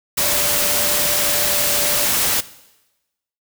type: tone in noise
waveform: sine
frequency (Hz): 587.3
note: D5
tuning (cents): 0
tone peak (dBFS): -27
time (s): 0.2-2.07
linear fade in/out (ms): 10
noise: white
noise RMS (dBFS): -18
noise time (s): 0.17-2.41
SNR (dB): -12
effects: noise-tail reverb RT60 1.0 s tail -18 dB re dry